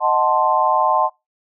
sine chord, D# diminished seventh, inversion none, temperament equal, 622.3 / 740 / 880 / 1046.5 Hz, D#5 / F#5 / A5 / C6, 0 / 0 / 0 / 0 cents, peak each -21 / -20 / -18 / -18 dBFS, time 0-1.1 s, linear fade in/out 50 ms, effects noise-tail reverb RT60 0.2 s tail -23 dB re dry

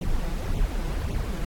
brown noise with flanger, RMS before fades -26 dBFS, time 0.01-1.45 s, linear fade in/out 5 ms, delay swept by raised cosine 0.29 to 6.09 ms, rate 1.8 Hz, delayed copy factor +1, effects AAC 64 kbps

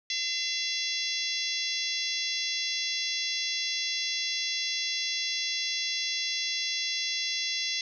harmonic tone with a mistuned harmonic, 680 Hz, F5, 46 cents flat, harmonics 3 / 4 / 5 / 6 / 7 / 8 / 9, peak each -36 / -38 / -34 / -36 / -36 / -36 / -39 dBFS, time 0.1-7.81 s, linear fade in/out 2 ms, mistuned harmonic 9, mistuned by +40 cents, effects none

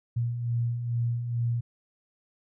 sine beating tone pair, 116.54 / 118.84 Hz, A#2 / A#2, 0 / +34 cents, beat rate 2.3 Hz, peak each -35 / -26 dBFS, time 0.16-1.61 s, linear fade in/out 10 ms, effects none

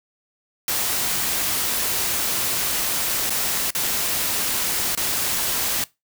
white noise with dropouts, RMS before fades -23 dBFS, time 0.68-5.84 s, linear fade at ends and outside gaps 2 ms, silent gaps 3.297-3.304 / 3.706-3.749 / 4.951-4.974 s, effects noise-tail reverb RT60 0.2 s tail -20 dB re dry

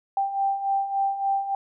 sine beating tone pair, 784 / 787.5 Hz, G5 / G5, 0 / +8 cents, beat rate 3.5 Hz, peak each -29 / -23 dBFS, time 0.17-1.55 s, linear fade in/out 2 ms, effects none

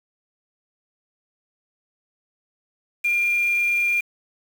sine tone with quantisation, 2397 Hz, D7, 35 cents sharp, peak -18 dBFS, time 3.04-4.01 s, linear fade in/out 10 ms, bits 6, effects none

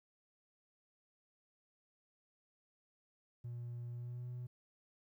triangle tone with pitch glide, 120 to 123.3 Hz, B2 to B2, -49 to -2 cents, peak -39 dBFS, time 3.44-4.47 s, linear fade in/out 10 ms, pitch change +47 cents, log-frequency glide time 3.91-4.28 s, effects tanh soft clip ceiling -37 dBFS + 13-bit

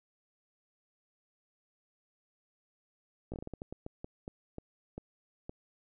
slowing click train, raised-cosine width 2 ms, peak -27 dBFS, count 15, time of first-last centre 3.32-5.495 s, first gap 17 ms, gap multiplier 1.3, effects none

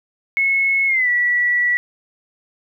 sine tone with pitch glide, 2187 to 1948.4 Hz, C#7 to B6, -24 to -24 cents, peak -14 dBFS, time 0.37-1.77 s, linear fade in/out 0 ms, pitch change -200 cents, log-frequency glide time 0.87-1.09 s, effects 9-bit

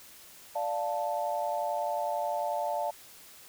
sine chord, D minor, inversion none, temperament equal, 587.3 / 698.5 / 880 Hz, D5 / F5 / A5, 0 / 0 / 0 cents, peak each -33 dBFS, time 0.55-2.91 s, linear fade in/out 10 ms, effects white hiss -52 dBFS RMS until 3.48 s

